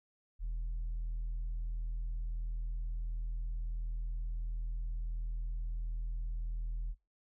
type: tone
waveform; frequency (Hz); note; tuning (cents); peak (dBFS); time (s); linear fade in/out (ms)
sine; 40.73; E1; -20; -32; 0.39-6.95; 50
effects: noise-tail reverb RT60 0.2 s tail -19 dB re dry + tanh soft clip ceiling -33 dBFS

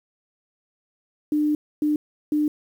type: tone bursts at uneven times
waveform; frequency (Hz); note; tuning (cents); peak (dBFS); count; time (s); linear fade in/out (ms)
sine; 299.9; D4; +36; -18; 3; 1.32-1.55 / 1.82-1.96 / 2.32-2.48; 2
effects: 8-bit

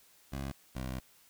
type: tone pair in turn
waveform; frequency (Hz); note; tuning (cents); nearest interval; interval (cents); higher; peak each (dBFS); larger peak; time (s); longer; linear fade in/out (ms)
15% pulse; 68.1 / 64.28; C#2 / C2; -30 / -30; minor second; 100; first; -30 / -30; neither; 0.32-0.52 / 0.75-1; second; 10
effects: white hiss -63 dBFS RMS until 1.29 s

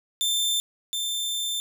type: tone pair in turn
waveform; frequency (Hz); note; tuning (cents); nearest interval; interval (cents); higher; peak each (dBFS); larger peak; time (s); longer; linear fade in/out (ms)
sawtooth; 3565 / 3565; A7 / A7; +22 / +22; unison; 0; neither; -19 / -23; first; 0.21-0.6 / 0.93-1.6; second; 0
effects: none

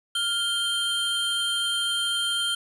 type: tone pair together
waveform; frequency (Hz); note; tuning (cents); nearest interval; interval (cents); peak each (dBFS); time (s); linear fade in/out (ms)
square; 1407 / 3156; F6 / G7; +12 / +11; octave + major second; 1399; -31 / -25; 0.15-2.55; 5
effects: resampled to 32000 Hz + 9-bit

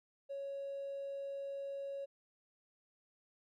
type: tone with hard clipping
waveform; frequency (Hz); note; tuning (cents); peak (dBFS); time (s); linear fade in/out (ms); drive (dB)
triangle; 554.4; C#5; 0; -40; 0.29-2.06; 20; 3
effects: none

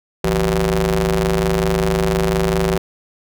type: ring-modulated tone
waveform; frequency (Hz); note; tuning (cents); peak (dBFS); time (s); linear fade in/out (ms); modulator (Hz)
sawtooth; 105.5; G#2; +28; -8; 0.24-2.78; 5; 276
effects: none

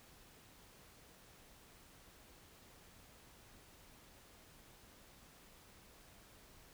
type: silence
effects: pink hiss -62 dBFS RMS until 6.73 s

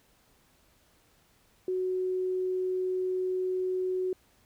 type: tone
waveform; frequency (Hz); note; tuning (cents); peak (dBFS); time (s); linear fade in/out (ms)
sine; 370; F#4; 0; -27; 1.68-4.13; 2
effects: pink hiss -65 dBFS RMS until 4.45 s

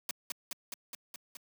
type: noise with echo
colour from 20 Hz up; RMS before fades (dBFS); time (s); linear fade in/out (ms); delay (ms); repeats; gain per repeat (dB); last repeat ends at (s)
white; -35; 0.09-0.11; 2; 210; 6; -2; 1.37
effects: high-pass 200 Hz 12 dB/octave

